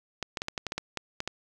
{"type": "clicks", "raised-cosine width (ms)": 0.2, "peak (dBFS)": -14, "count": 11, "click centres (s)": [0.227, 0.372, 0.419, 0.484, 0.578, 0.667, 0.721, 0.78, 0.973, 1.204, 1.276], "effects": []}